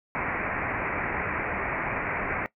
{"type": "low-pass noise", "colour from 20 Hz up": "white", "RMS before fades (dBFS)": -30, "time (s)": [0.15, 2.46], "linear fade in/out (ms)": 0, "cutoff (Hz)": 2400, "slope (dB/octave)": 96, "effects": ["noise-tail reverb RT60 0.1 s tail -19 dB re dry"]}